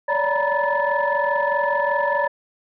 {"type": "tone cluster", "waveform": "sine", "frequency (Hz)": [562, 587, 932, 975, 1744], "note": ["C#5", "D5", "A#5", "B5", "A6"], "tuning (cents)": [24, -1, -1, -23, -16], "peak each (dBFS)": -24, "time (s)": [0.08, 2.28], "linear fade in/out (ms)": 10, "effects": ["tanh soft clip ceiling -9 dBFS"]}